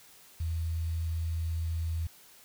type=tone with quantisation; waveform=sine; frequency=82.1 Hz; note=E2; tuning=6 cents flat; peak=-29 dBFS; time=0.4-2.07 s; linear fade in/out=5 ms; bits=9; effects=white hiss -56 dBFS RMS until 2.44 s